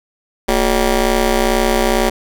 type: ring-modulated tone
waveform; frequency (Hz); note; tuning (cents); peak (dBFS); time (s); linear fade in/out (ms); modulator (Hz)
15% pulse; 198.1; G3; +18; -3; 0.48-2.1; 10; 167
effects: none